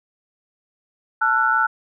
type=tone cluster; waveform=sine; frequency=880 / 1347 / 1472 Hz; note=A5 / E6 / F#6; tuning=0 / +37 / -9 cents; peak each=-22 / -19 / -19 dBFS; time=1.21-1.67 s; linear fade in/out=10 ms; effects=none